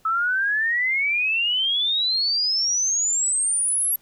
sine exponential sweep, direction up, 1291 to 11520 Hz, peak -19 dBFS, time 0.05-3.96 s, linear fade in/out 5 ms, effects pink hiss -59 dBFS RMS until 4.01 s

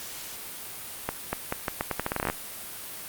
accelerating click train, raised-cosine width 0.5 ms, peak -11 dBFS, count 16, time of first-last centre 1.09-2.3 s, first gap 240 ms, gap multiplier 0.81, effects white hiss -39 dBFS RMS until 3.08 s + Opus 48 kbps

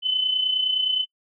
sine tone with amplitude modulation, 3029 Hz, F#7, 40 cents sharp, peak -17 dBFS, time 0.02-1.06 s, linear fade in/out 50 ms, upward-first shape sine, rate 29.7 Hz, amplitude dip 55%, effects noise-tail reverb RT60 0.1 s tail -25 dB re dry

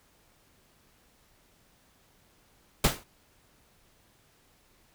pink noise with exponential decay, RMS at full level -19 dBFS, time 2.84-3.04 s, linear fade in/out 5 ms, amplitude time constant 43 ms, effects pink hiss -64 dBFS RMS until 4.94 s

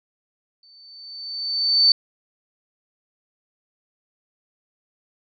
sine tone with exponential growth, 4537 Hz, C#8, 39 cents sharp, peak -10 dBFS, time 0.63-1.92 s, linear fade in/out 2 ms, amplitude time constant 280 ms, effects none

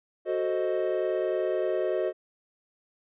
triangle chord, F# diminished seventh, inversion none, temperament equal, 370 / 440 / 523.3 / 622.3 Hz, F#4 / A4 / C5 / Eb5, 0 / 0 / 0 / 0 cents, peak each -27 / -31 / -30 / -28 dBFS, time 0.25-2.13 s, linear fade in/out 50 ms, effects resampled to 8000 Hz

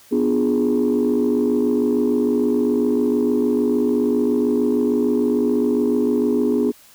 sine chord, B diminished seventh, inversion none, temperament equal, 246.9 / 293.7 / 349.2 / 415.3 Hz, B3 / D4 / F4 / Ab4, 0 / 0 / 0 / 0 cents, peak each -18 / -21 / -24 / -19 dBFS, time 0.11-6.72 s, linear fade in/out 20 ms, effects tanh soft clip ceiling -10 dBFS + white hiss -49 dBFS RMS until 6.94 s

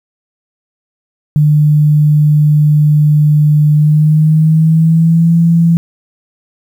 sine tone with pitch glide, 150 to 167.4 Hz, D3 to E3, +37 to +27 cents, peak -5 dBFS, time 1.36-5.77 s, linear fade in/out 0 ms, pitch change +190 cents, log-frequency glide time 3.74-5.34 s, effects 7-bit

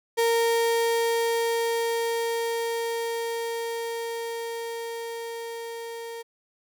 35% pulse tone with level ramp, 462.4 Hz, A#4, 14 cents flat, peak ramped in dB -18 to -33 dBFS, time 0.17-6.23 s, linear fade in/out 20 ms, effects none

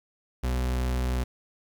40% pulse tone, 62.5 Hz, B1, 21 cents sharp, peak -24 dBFS, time 0.43-1.24 s, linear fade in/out 10 ms, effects 10-bit

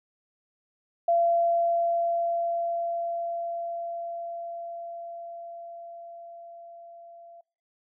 sine tone with level ramp, 682 Hz, F5, 41 cents flat, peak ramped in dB -19 to -46 dBFS, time 1.08-7.41 s, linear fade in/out 5 ms, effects noise-tail reverb RT60 0.4 s tail -25 dB re dry

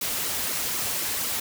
white noise with flanger, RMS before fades -28 dBFS, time 0.01-1.4 s, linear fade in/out 5 ms, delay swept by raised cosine 1.1 to 6.2 ms, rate 4 Hz, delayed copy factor -0.65, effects none

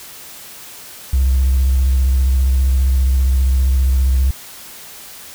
triangle tone with vibrato, 65.41 Hz, C2, in tune, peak -7 dBFS, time 1.13-4.31 s, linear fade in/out 5 ms, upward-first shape square, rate 15 Hz, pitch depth 44 cents each way, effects tanh soft clip ceiling -8 dBFS + white hiss -36 dBFS RMS until 5.34 s

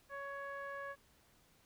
sawtooth tone with low-pass filter, 558 Hz, C#5, 11 cents sharp, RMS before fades -45 dBFS, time 0.09-0.96 s, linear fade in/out 50 ms, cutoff 1500 Hz, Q 6.7, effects pink hiss -69 dBFS RMS until 1.65 s

